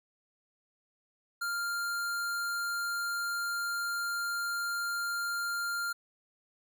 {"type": "tone", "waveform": "square", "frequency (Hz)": 1396.9, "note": "F6", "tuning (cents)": 0, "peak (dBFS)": -32, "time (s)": [1.41, 5.93], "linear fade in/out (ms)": 10, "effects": []}